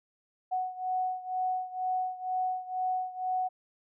sine beating tone pair, 740 / 742.1 Hz, F#5 / F#5, 0 / +5 cents, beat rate 2.1 Hz, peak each -31 / -34 dBFS, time 0.51-3.49 s, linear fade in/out 20 ms, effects none

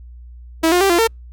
sawtooth tone with pitch steps, 324.7 / 355.8 / 391.6 / 344.5 / 453.2 Hz, E4 / F4 / G4 / F4 / A#4, -26 / +32 / -2 / -24 / -49 cents, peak -8 dBFS, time 0.63-1.075 s, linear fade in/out 10 ms, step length 89 ms, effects added 60 Hz sine -35 dBFS peak until 1.32 s + Opus 48 kbps

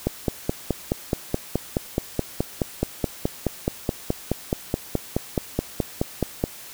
click train, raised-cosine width 2 ms, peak -7 dBFS, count 31, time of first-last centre 0.07-6.439 s, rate 4.71 Hz, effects white hiss -41 dBFS RMS until 6.73 s

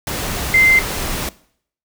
sine tone in noise, 2081 Hz, C7, 10 cents flat, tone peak -9 dBFS, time 0.54-0.79 s, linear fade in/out 2 ms, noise pink, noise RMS -23 dBFS, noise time 0.07-1.29 s, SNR +11 dB, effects noise-tail reverb RT60 0.6 s tail -20 dB re dry

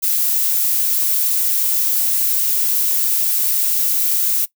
violet noise, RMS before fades -17 dBFS, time 0.02-4.46 s, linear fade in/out 20 ms, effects noise-tail reverb RT60 0.1 s tail -19 dB re dry

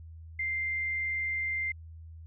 sine tone, 2093 Hz, C7, in tune, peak -29 dBFS, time 0.39-1.72 s, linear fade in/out 5 ms, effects added 81 Hz sine -44 dBFS peak until 2.26 s

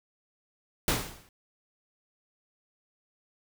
pink noise with exponential decay, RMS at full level -23 dBFS, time 0.88-1.29 s, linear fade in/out 1 ms, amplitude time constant 89 ms, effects none

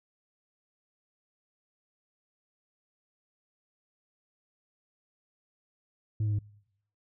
sine tone with pitch steps, 107.5 / 105.35 / 103.24 Hz, A2 / G#2 / G#2, -40 / +25 / -10 cents, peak -23 dBFS, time 6.2-6.389 s, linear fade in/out 5 ms, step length 63 ms, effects noise-tail reverb RT60 0.8 s tail -26 dB re dry + tanh soft clip ceiling -25 dBFS

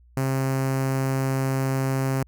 sawtooth tone with notch filter, 133.6 Hz, C3, 36 cents sharp, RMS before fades -24 dBFS, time 0.17-2.23 s, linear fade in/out 2 ms, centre 3500 Hz, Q 1.1, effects added 60 Hz sine -51 dBFS peak until 2.27 s

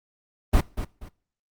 brown noise with echo, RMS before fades -17 dBFS, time 0.53-0.61 s, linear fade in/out 10 ms, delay 240 ms, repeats 2, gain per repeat -11 dB, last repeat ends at 1.09 s, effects noise-tail reverb RT60 0.5 s tail -23 dB re dry + Opus 24 kbps

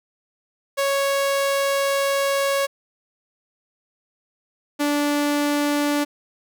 sawtooth tone pair in turn, 554 / 291.3 Hz, C#5 / D4, -1 / -14 cents, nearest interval major seventh, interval 1113 cents, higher first, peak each -15 dBFS, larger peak neither, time 0.77-2.67 / 4.79-6.05 s, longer first, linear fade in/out 20 ms, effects none

